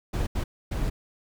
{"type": "noise bursts at uneven times", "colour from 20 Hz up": "brown", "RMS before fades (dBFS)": -27, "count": 3, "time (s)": [[0.13, 0.27], [0.35, 0.44], [0.71, 0.9]], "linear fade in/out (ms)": 10, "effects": []}